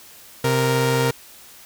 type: tone pair together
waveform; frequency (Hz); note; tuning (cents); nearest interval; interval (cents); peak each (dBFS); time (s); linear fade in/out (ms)
sawtooth; 130.81 / 466.2; C3 / A#4; 0 / 0; octave + minor seventh; 2200; -16; 0.44-1.11; 5
effects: white hiss -45 dBFS RMS until 1.65 s